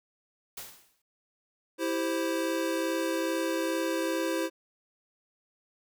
white noise with exponential decay, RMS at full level -38 dBFS, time 0.57-1.02 s, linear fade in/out 5 ms, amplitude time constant 97 ms
square chord, C major, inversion first, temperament equal, 329.6 / 392 / 523.3 Hz, E4 / G4 / C5, 0 / 0 / 0 cents, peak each -31 / -36 / -33 dBFS, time 1.78-4.5 s, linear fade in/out 50 ms
effects none

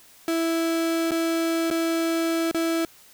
35% pulse tone with dropouts, 329.6 Hz, E4, in tune, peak -20 dBFS, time 0.28-2.85 s, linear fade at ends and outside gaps 1 ms, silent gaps 1.109-1.117 / 1.702-1.711 / 2.513-2.546 s, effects white hiss -52 dBFS RMS until 3.13 s

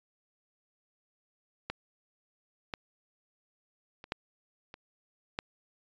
clicks, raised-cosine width 0.3 ms, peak -18 / -19 / -30 / -16 / -29 / -16 dBFS, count 6, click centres 1.7 / 2.738 / 4.041 / 4.121 / 4.741 / 5.389 s, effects resampled to 16000 Hz

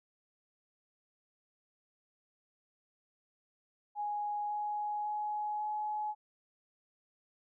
sine tone with pitch steps, 830.6 / 835.9 / 841.2 / 846.6 Hz, G#5 / G#5 / G#5 / G#5, 0 / +11 / +22 / +33 cents, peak -33 dBFS, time 3.95-6.15 s, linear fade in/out 50 ms, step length 550 ms, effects none

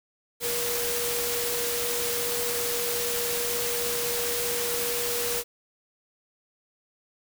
sine tone in noise, 478.1 Hz, A#4, 44 cents sharp, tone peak -31 dBFS, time 0.4-5.44 s, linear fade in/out 50 ms, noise white, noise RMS -29 dBFS, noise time 0.4-5.44 s, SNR -5 dB, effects none

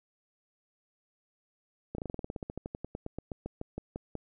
slowing click train, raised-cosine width 2 ms, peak -23 dBFS, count 25, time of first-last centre 1.95-4.153 s, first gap 33 ms, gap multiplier 1.08, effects none

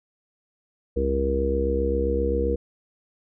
harmonic tone, 67.6 Hz, C#2, 43 cents flat, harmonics 1 / 3 / 4 / 5 / 6 / 7, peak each -25 / -32 / -33 / -31 / -33 / -24 dBFS, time 0.96-2.56 s, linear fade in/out 10 ms, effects none

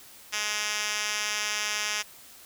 5% pulse tone with band-pass filter, 210.4 Hz, G#3, 23 cents sharp, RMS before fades -30 dBFS, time 0.32-2.03 s, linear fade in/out 20 ms, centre 4500 Hz, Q 1.6, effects white hiss -50 dBFS RMS until 2.45 s

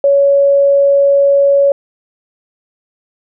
sine tone, 560 Hz, C#5, 18 cents sharp, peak -6 dBFS, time 0.04-1.72 s, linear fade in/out 2 ms, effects none

